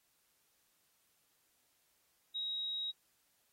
sine tone, 3807 Hz, A#7, 36 cents sharp, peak -36 dBFS, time 2.34-2.92 s, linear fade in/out 20 ms, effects white hiss -75 dBFS RMS until 3.52 s + AAC 48 kbps

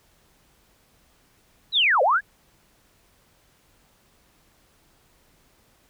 sine linear two-way sweep, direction down then up, 4059 to 477.8 to 1743 Hz, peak -16 dBFS, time 1.72-2.21 s, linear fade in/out 50 ms, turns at 2.02 s, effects pink hiss -61 dBFS RMS until 5.89 s

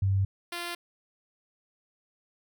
sine / 5% pulse tone pair in turn, 97.2 / 346.4 Hz, G2 / F4, -14 / -14 cents, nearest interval octave + minor seventh, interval 2200 cents, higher second, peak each -22 dBFS, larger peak neither, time 0.02-0.25 / 0.52-0.75 s, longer neither, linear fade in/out 5 ms, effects none

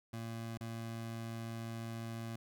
25% pulse tone with dropouts, 114.3 Hz, A#2, 34 cents flat, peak -37 dBFS, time 0.13-2.36 s, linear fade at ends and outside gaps 5 ms, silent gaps 0.575-0.608 s, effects none

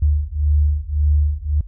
sine beating tone pair, 73.42 / 75.22 Hz, D2 / D2, 0 / +42 cents, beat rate 1.8 Hz, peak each -17 dBFS, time 0.02-1.61 s, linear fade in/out 5 ms, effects added 47 Hz sine -32 dBFS peak until 1.67 s

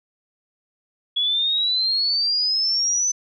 sine exponential sweep, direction up, 3358 to 6100 Hz, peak -18 dBFS, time 1.16-3.12 s, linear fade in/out 10 ms, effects none

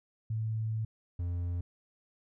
sine / triangle tone pair in turn, 110.4 / 87.45 Hz, A2 / F2, +6 / +3 cents, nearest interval major third, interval 403 cents, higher first, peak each -30 / -29 dBFS, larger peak second, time 0.3-0.85 / 1.19-1.61 s, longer first, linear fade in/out 5 ms, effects none

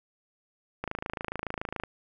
click train, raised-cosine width 0.5 ms, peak -17 dBFS, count 28, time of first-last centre 0.84-1.836 s, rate 27.1 Hz, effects none

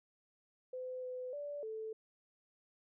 sine tone with pitch steps, 509 / 505 / 580 / 439.3 Hz, C5 / B4 / D5 / A4, -48 / +39 / -22 / -3 cents, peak -40 dBFS, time 0.73-1.93 s, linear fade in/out 5 ms, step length 300 ms, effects none

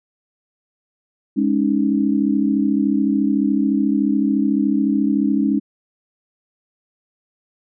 sine chord, Ab suspended fourth, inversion none, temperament equal, 207.7 / 277.2 / 311.1 Hz, Ab3 / Db4 / Eb4, 0 / 0 / 0 cents, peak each -19 / -18 / -21 dBFS, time 1.36-5.6 s, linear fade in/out 20 ms, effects none

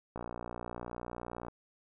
click train, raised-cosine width 1 ms, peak -26 dBFS, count 80, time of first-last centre 0.16-1.483 s, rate 59.7 Hz, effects none

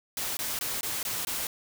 white noise bursts, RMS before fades -32 dBFS, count 6, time 0.17-1.47 s, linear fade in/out 2 ms, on 200 ms, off 20 ms, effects none

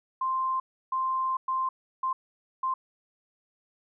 sine tone bursts at uneven times, 1046.5 Hz, C6, in tune, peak -25 dBFS, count 5, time 0.21-0.6 / 0.92-1.37 / 1.48-1.69 / 2.03-2.13 / 2.63-2.74 s, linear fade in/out 5 ms, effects none

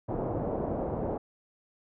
white low-pass noise, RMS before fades -32 dBFS, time 0.08-1.18 s, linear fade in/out 10 ms, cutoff 680 Hz, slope 24 dB/octave, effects none

